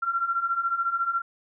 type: beating tone pair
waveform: sine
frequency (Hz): 1359 / 1373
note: F6 / F6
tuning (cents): -48 / -30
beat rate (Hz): 14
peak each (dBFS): -29 / -25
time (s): 0.02-1.22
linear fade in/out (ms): 10
effects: none